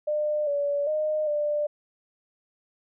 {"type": "tone with pitch steps", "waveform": "sine", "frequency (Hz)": [601, 573, 614, 593], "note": ["D5", "D5", "D#5", "D5"], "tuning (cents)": [40, -43, -23, 17], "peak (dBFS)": -23, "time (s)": [0.07, 1.67], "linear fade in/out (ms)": 10, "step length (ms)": 400, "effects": []}